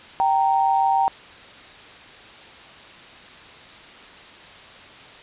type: tone pair together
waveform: sine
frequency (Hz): 780 / 926.7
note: G5 / A#5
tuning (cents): -9 / -10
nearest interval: minor third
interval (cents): 299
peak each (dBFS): -18 / -20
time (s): 0.2-1.08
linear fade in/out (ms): 0
effects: white hiss -43 dBFS RMS until 5.22 s + resampled to 8000 Hz